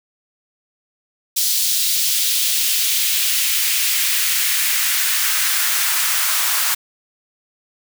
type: noise with high-pass filter sweep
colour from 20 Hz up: white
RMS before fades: -18 dBFS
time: 1.36-6.75 s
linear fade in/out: 10 ms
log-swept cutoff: 4200 to 1100 Hz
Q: 1.4
effects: none